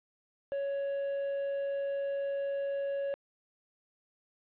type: tone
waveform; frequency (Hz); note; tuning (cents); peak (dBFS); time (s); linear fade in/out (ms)
triangle; 557; C#5; +8; -29; 0.52-3.14; 0
effects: resampled to 8000 Hz + 10-bit